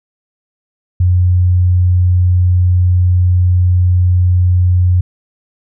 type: tone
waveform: sine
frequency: 90 Hz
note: F#2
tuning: 47 cents flat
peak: -7 dBFS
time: 1-5.01 s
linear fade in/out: 5 ms
effects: none